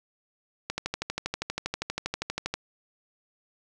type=click train; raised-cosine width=0.2 ms; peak=-12 dBFS; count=24; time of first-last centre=0.7-2.54 s; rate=12.5 Hz; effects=none